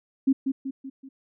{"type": "tone with echo", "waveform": "sine", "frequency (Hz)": 268.3, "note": "C4", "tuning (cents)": 44, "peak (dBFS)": -16, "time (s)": [0.27, 0.33], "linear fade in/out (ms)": 10, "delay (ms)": 190, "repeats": 4, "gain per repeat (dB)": -6, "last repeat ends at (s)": 1.09, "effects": []}